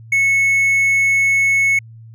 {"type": "tone", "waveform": "triangle", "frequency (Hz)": 2200, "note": "C#7", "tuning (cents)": -14, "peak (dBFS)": -10, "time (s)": [0.12, 1.79], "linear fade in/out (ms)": 5, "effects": ["added 113 Hz sine -36 dBFS peak until 2.14 s"]}